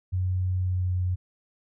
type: tone with pitch glide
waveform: sine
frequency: 92 to 90.84 Hz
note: F#2 to F#2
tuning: -9 to -31 cents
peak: -23 dBFS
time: 0.12-1.16 s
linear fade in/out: 20 ms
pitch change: -22 cents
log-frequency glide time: 0.57-0.95 s
effects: none